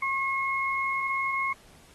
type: tone pair together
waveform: sine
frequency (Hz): 1084 / 2164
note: C#6 / C#7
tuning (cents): -39 / -42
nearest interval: octave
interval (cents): 1197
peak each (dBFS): -28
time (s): 0.02-1.53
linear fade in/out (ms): 5
effects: pink hiss -56 dBFS RMS until 1.94 s + AAC 32 kbps